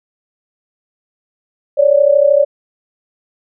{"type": "tone pair together", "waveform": "sine", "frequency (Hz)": [554.4, 587.4], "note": ["C#5", "D5"], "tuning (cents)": [0, 0], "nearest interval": "minor second", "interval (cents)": 100, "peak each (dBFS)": -10, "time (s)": [1.77, 2.45], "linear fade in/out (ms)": 20, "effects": []}